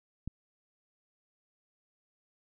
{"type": "click", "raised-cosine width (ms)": 5, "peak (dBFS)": -24, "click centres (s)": 0.276, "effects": []}